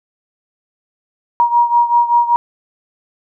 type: beating tone pair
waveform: sine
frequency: 949 / 954.2 Hz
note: A#5 / A#5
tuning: +31 / +40 cents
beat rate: 5.2 Hz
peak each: -11 / -15 dBFS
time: 1.4-2.36 s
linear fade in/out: 0 ms
effects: none